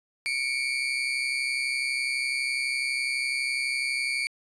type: tone pair together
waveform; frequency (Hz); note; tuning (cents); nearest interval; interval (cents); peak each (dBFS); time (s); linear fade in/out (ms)
35% pulse; 2217 / 2349; C#7 / D7; 0 / 0; minor second; 100; -27; 0.26-4.27; 0
effects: resampled to 22050 Hz